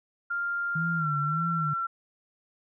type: tone with pitch glide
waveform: sine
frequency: 1396.9 to 1355.6 Hz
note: F6 to E6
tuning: 0 to +48 cents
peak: -27 dBFS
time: 0.3-1.87 s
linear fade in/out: 10 ms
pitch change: -52 cents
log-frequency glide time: 0.98-1.06 s
type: tone with vibrato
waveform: sine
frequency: 155.56 Hz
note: D#3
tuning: in tune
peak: -28 dBFS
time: 0.75-1.74 s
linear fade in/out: 10 ms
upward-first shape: sine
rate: 1.7 Hz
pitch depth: 130 cents each way
effects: none